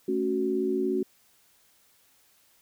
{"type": "chord", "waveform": "sine", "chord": "F# minor", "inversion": "first", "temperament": "equal", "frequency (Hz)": [220, 277.2, 370], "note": ["A3", "C#4", "F#4"], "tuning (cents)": [0, 0, 0], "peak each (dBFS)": [-32, -30, -26], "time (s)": [0.08, 1.03], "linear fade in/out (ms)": 5, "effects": ["white hiss -63 dBFS RMS until 2.61 s"]}